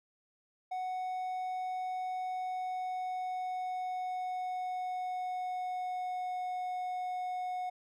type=tone with pitch glide; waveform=triangle; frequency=740 to 731.1 Hz; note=F#5 to F#5; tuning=0 to -21 cents; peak=-32 dBFS; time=0.71-7.7 s; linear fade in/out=10 ms; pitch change=-21 cents; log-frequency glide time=2.23-6.45 s; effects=none